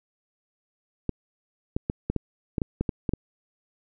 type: clicks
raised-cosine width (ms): 3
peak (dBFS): -12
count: 11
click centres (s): 1.093 / 1.765 / 1.899 / 2.1 / 2.163 / 2.582 / 2.618 / 2.81 / 2.892 / 3.092 / 3.136
effects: none